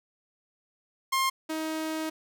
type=tone pair in turn; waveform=sawtooth; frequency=1063 / 316 Hz; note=C6 / D#4; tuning=+27 / +27 cents; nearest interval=octave + major sixth; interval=2100 cents; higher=first; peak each=-20 / -26 dBFS; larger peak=first; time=1.12-1.3 / 1.49-2.1 s; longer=second; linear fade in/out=10 ms; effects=none